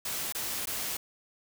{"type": "noise with dropouts", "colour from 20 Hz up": "white", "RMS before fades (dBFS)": -34, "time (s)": [0.05, 0.97], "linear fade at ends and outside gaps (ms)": 5, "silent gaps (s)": [[0.324, 0.348], [0.657, 0.671]], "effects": []}